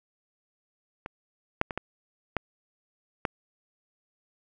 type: clicks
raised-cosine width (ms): 0.5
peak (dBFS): -21 / -7 / -18 / -15 / -11 / -11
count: 6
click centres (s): 1.061 / 1.614 / 1.708 / 1.776 / 2.367 / 3.252
effects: none